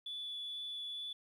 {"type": "tone with vibrato", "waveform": "sine", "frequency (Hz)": 3449, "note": "A7", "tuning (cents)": -35, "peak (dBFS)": -39, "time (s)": [0.06, 1.13], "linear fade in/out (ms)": 5, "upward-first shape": "triangle", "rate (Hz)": 2.2, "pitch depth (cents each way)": 8, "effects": ["tanh soft clip ceiling -36 dBFS", "12-bit"]}